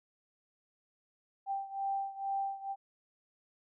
sine beating tone pair, 785 / 787.2 Hz, G5 / G5, +2 / +7 cents, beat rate 2.2 Hz, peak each -35 / -38 dBFS, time 1.46-2.76 s, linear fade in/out 50 ms, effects none

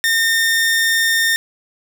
sawtooth tone, 1821 Hz, A#6, 41 cents flat, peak -10 dBFS, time 0.04-1.36 s, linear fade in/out 0 ms, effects none

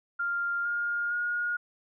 sine tone with pitch steps, 1396.9 / 1415.6 / 1434.5 Hz, F6 / F6 / F6, 0 / +23 / +46 cents, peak -27 dBFS, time 0.19-1.57 s, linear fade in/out 10 ms, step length 460 ms, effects none

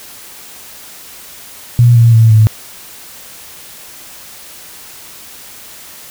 sine tone with pitch steps, 120 / 116.25 / 112.61 / 109.09 Hz, B2 / A#2 / A2 / A2, -49 / -4 / +41 / -14 cents, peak -3 dBFS, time 1.79-2.47 s, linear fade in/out 0 ms, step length 170 ms, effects white hiss -34 dBFS RMS until 6.1 s

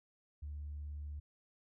sine tone, 73.6 Hz, D2, 4 cents sharp, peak -40 dBFS, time 0.42-1.2 s, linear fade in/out 10 ms, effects tanh soft clip ceiling -37 dBFS

